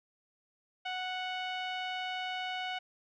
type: tone with low-pass filter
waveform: sawtooth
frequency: 739 Hz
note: F#5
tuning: 2 cents flat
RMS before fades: -37 dBFS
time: 0.85-2.79 s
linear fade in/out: 10 ms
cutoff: 3000 Hz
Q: 2.8
effects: none

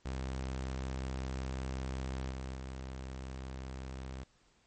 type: tone with level steps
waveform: sawtooth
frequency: 65.4 Hz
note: C2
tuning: in tune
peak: -32 / -35 / -37 dBFS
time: 0.05-4.24 s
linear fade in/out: 10 ms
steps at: 2.3 / 2.54 s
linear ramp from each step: 20 ms
effects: pink hiss -69 dBFS RMS until 4.66 s + MP3 32 kbps

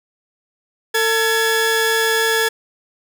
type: tone pair together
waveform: sawtooth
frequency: 449.1 / 1696.6 Hz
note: A4 / G#6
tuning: +35 / +36 cents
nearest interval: octave + major seventh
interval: 2301 cents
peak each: -14 dBFS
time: 0.94-2.49 s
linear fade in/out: 10 ms
effects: none

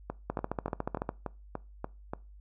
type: two click trains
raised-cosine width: 1 ms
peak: -20 / -17 dBFS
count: 8 / 12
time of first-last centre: 0.1-2.135 / 0.3-1.091 s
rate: 3.44 / 13.9 Hz
effects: noise-tail reverb RT60 0.3 s tail -22 dB re dry + added 50 Hz sine -49 dBFS peak until 2.4 s

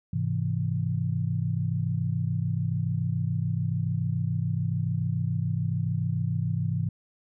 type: chord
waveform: sine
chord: Ab augmented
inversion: none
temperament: equal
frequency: 103.83 / 130.81 / 164.81 Hz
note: Ab2 / C3 / E3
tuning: 0 / 0 / 0 cents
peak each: -29 dBFS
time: 0.13-6.89 s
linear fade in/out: 5 ms
effects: none

